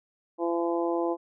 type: harmonic tone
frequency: 169.9 Hz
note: F3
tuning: 47 cents flat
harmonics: 2 / 3 / 4 / 5 / 6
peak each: -27 / -31 / -33 / -35 / -37 dBFS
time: 0.38-1.17 s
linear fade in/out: 50 ms
effects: none